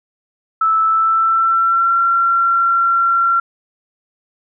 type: tone with pitch glide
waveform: sine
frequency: 1313 to 1366.4 Hz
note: E6 to F6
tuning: -7 to -38 cents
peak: -11 dBFS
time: 0.61-3.4 s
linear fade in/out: 5 ms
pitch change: +69 cents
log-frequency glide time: 0.84-1.98 s
effects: none